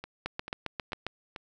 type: two click trains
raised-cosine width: 0.3 ms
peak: -16 / -23 dBFS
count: 7 / 4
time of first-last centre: 0.26-1.066 / 0.04-1.362 s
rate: 7.44 / 2.27 Hz
effects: none